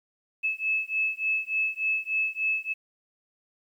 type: beating tone pair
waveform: sine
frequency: 2600 / 2603.4 Hz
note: E7 / E7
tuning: -24 / -22 cents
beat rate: 3.4 Hz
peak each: -28 dBFS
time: 0.43-2.74 s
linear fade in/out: 20 ms
effects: 10-bit